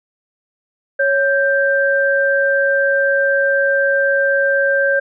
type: tone pair together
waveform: sine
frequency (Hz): 554.4 / 1574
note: C#5 / G6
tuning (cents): 0 / +7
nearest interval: octave + tritone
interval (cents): 1807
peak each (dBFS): -15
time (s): 0.99-5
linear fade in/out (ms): 10
effects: none